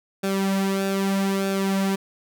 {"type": "tone with flanger", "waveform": "sawtooth", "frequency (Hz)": 194.7, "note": "G3", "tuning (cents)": -12, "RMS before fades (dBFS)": -23, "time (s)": [0.23, 1.96], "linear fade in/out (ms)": 10, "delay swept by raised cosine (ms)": [0.98, 4.18], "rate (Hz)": 0.8, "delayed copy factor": -0.65, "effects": []}